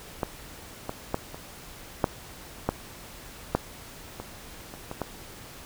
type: clicks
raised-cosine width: 1 ms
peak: -12 / -16 / -11 / -24 / -6 / -9 / -7 / -21 / -27 / -20 / -14 dBFS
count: 11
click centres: 0.232 / 0.894 / 1.144 / 1.345 / 2.042 / 2.69 / 3.55 / 4.2 / 4.739 / 4.914 / 5.017 s
effects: pink hiss -45 dBFS RMS until 5.65 s